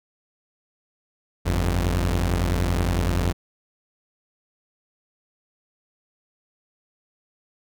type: tone pair together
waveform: sawtooth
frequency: 49 / 87.31 Hz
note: G1 / F2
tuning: 0 / 0 cents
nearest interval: minor seventh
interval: 1000 cents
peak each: -19 dBFS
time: 1.45-3.33 s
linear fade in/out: 20 ms
effects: none